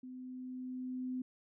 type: tone with level ramp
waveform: sine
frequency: 254.7 Hz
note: C4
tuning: 46 cents flat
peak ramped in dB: -45 to -35 dBFS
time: 0.03-1.22 s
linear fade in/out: 5 ms
effects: none